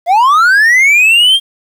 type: linear sweep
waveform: triangle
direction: up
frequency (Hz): 659.3 to 3243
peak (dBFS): -3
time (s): 0.06-1.4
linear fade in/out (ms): 50
effects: 7-bit